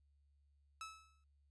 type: tone with exponential decay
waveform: sawtooth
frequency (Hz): 1302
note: E6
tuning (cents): -22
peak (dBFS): -40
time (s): 0.81-1.24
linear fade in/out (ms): 1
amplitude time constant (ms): 92
effects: added 71 Hz sine -70 dBFS peak until 1.5 s + resampled to 22050 Hz